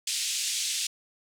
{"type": "band-pass noise", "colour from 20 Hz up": "white", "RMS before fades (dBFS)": -30, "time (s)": [0.07, 0.87], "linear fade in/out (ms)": 5, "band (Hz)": [2600, 8400], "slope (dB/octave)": 24, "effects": []}